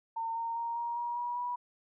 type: tone with pitch steps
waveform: sine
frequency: 910 / 920.6 / 931.3 / 942.1 / 953 / 964.1 / 975.3 Hz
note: A#5 / A#5 / A#5 / A#5 / A#5 / B5 / B5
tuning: -42 / -22 / -2 / +18 / +38 / -42 / -22 cents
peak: -32 dBFS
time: 0.16-1.56 s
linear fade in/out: 10 ms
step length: 200 ms
effects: none